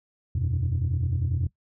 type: chord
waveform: sine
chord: E suspended second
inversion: none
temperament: equal with one note detuned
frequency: 82.41 / 92.5 / 124.69 Hz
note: E2 / F#2 / B2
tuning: 0 / 0 / +17 cents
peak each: -26 dBFS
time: 0.35-1.47 s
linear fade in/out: 5 ms
effects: noise-tail reverb RT60 0.1 s tail -18 dB re dry + tanh soft clip ceiling -19 dBFS